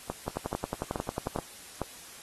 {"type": "two click trains", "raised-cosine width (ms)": 1, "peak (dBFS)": [-17, -17], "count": [5, 13], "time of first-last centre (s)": [[0.1, 1.817], [0.28, 1.361]], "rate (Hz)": [2.33, 11.1], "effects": ["white hiss -48 dBFS RMS until 2.22 s", "AAC 32 kbps"]}